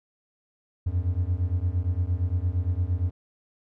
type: beating tone pair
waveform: triangle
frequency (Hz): 84.7 / 93.4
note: E2 / F#2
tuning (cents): +48 / +17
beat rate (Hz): 8.7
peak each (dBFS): -24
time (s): 0.86-3.11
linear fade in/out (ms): 10
effects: none